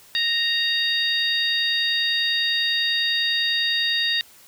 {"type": "harmonic tone", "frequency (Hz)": 930, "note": "A#5", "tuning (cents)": -4, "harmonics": [2, 3, 4, 5], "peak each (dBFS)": [-25, -28, -22, -28], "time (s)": [0.15, 4.21], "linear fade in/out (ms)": 0, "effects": ["white hiss -50 dBFS RMS until 4.47 s"]}